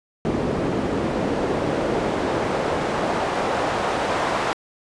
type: noise with band-pass filter sweep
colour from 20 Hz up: pink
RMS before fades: -23 dBFS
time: 0.25-4.53 s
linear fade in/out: 0 ms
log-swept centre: 290 to 890 Hz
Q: 0.91
effects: resampled to 22050 Hz